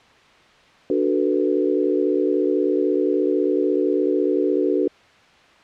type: chord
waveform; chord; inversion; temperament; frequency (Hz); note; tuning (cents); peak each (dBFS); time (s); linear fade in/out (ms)
sine; B minor seventh; first; equal; 293.7 / 370 / 440 / 493.9; D4 / F#4 / A4 / B4; 0 / 0 / 0 / 0; -22 / -21 / -23 / -25; 0.9-4.88; 2
effects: white hiss -51 dBFS RMS until 5.63 s + low-pass 3000 Hz 12 dB/octave